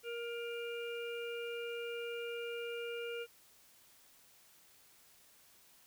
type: harmonic tone with a mistuned harmonic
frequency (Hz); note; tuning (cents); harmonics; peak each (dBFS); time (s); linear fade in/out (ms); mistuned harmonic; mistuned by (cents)
470; A#4; +14; 1 / 3 / 5 / 6; -40 / -48 / -49 / -49; 0.03-3.27; 50; 5; +22
effects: white hiss -64 dBFS RMS until 5.86 s